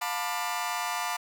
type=chord; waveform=sawtooth; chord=B half-diminished seventh; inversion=second; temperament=just; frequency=711.2 / 889 / 987.8 / 1185.3 Hz; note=F5 / A5 / B5 / D6; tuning=+31 / +18 / 0 / +16 cents; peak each=-31 dBFS; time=0.01-1.17 s; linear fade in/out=10 ms; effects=none